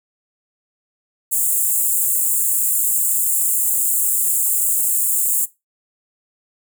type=high-pass noise; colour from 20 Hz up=pink; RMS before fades=-18 dBFS; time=1.31-5.46 s; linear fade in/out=20 ms; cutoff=7200 Hz; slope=96 dB/octave; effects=noise-tail reverb RT60 0.2 s tail -17 dB re dry